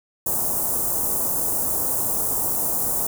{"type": "band-stop noise", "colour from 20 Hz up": "white", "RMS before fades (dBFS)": -23, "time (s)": [0.26, 3.07], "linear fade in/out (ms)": 5, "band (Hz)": [1000, 8000], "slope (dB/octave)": 24, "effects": []}